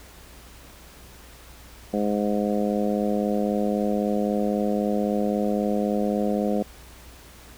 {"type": "harmonic tone", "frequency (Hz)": 103.8, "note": "G#2", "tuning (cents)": 0, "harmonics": [2, 3, 4, 5, 6, 7], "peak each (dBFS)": [-24, -30, -30, -28, -32, -33], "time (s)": [1.93, 6.63], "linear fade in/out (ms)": 10, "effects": ["added 60 Hz sine -48 dBFS peak until 7.57 s", "pink hiss -48 dBFS RMS until 7.57 s"]}